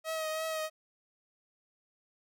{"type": "tone with vibrato", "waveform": "sawtooth", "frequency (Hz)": 634, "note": "D#5", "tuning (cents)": 32, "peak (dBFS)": -29, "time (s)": [0.04, 0.7], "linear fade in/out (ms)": 50, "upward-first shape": "triangle", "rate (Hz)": 3, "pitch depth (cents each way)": 29, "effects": []}